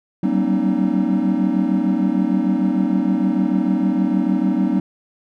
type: tone cluster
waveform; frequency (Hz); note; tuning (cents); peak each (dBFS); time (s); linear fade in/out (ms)
triangle; 187.9 / 194.5 / 235.6 / 267.8 / 307.4; F#3 / G3 / A#3 / C4 / D#4; +27 / -13 / +19 / +40 / -21; -20; 0.23-4.8; 5
effects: none